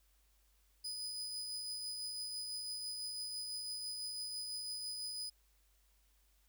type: tone with tremolo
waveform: 35% pulse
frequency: 4978 Hz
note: D#8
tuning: in tune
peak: -38 dBFS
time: 0.84-5.3 s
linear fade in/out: 10 ms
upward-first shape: triangle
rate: 6 Hz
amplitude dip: 30%
effects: added 50 Hz sine -70 dBFS peak until 6.48 s + white hiss -75 dBFS RMS until 6.48 s